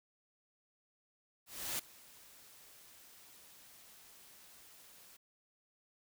white noise with ADSR envelope, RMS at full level -37 dBFS, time 1.46-5.17 s, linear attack 330 ms, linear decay 6 ms, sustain -22 dB, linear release 9 ms, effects none

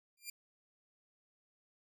10% pulse tone with exponential growth, 2388 Hz, D7, 28 cents sharp, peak -30 dBFS, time 0.17-0.3 s, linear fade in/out 5 ms, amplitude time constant 27 ms, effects none

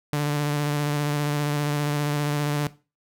sawtooth tone with vibrato, 146.83 Hz, D3, in tune, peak -18 dBFS, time 0.13-2.67 s, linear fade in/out 0 ms, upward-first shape square, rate 15 Hz, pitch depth 17 cents each way, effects noise-tail reverb RT60 0.3 s tail -17 dB re dry

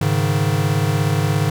square chord, Ab suspended fourth, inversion none, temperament equal, 103.83 / 138.59 / 155.56 Hz, Ab2 / Db3 / Eb3, 0 / 0 / 0 cents, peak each -21 dBFS, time 0.01-1.5 s, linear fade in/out 5 ms, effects none

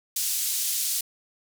white band-pass noise, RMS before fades -27 dBFS, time 0.16-1.01 s, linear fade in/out 5 ms, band 4600 to 13000 Hz, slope 12 dB/octave, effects none

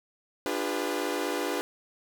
sawtooth chord, D diminished seventh, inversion none, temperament equal with one note detuned, 293.7 / 349.2 / 404.9 / 493.9 Hz, D4 / F4 / Ab4 / Cb5, 0 / 0 / -44 / 0 cents, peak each -30 dBFS, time 0.46-1.61 s, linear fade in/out 0 ms, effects none

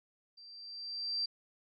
sine tone with level ramp, 4699 Hz, D8, in tune, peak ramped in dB -52 to -30 dBFS, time 0.37-1.26 s, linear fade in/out 10 ms, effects none

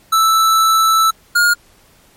square tone pair in turn, 1318.5 / 1424.4 Hz, E6 / F6, 0 / +34 cents, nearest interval minor second, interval 134 cents, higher second, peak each -10 dBFS, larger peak neither, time 0.12-1.11 / 1.35-1.54 s, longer first, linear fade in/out 10 ms, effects pink hiss -50 dBFS RMS until 2.16 s + MP3 64 kbps

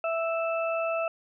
harmonic tone, 659.3 Hz, E5, in tune, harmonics 1 / 2 / 4, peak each -27 / -33 / -35 dBFS, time 0.04-1.08 s, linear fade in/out 2 ms, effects none

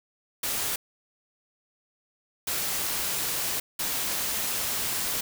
white noise bursts at uneven times, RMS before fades -29 dBFS, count 3, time 0.43-0.76 / 2.47-3.6 / 3.79-5.21 s, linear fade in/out 5 ms, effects none

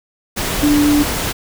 sine tone in noise, 293.7 Hz, D4, in tune, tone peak -10 dBFS, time 0.62-1.04 s, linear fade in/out 20 ms, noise pink, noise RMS -20 dBFS, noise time 0.36-1.33 s, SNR +7 dB, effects none

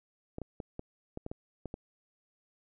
clicks, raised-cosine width 2 ms, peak -25 dBFS, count 9, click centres 0.384 / 0.417 / 0.602 / 0.794 / 1.174 / 1.264 / 1.315 / 1.657 / 1.741 s, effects none

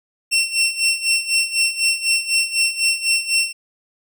20% pulse tone with tremolo, 2711 Hz, E7, 48 cents sharp, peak -9 dBFS, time 0.31-3.53 s, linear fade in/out 20 ms, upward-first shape sine, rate 4 Hz, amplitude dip 80%, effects none

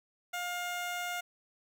15% pulse tone, 709 Hz, F5, 26 cents sharp, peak -28 dBFS, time 0.33-1.21 s, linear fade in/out 10 ms, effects none

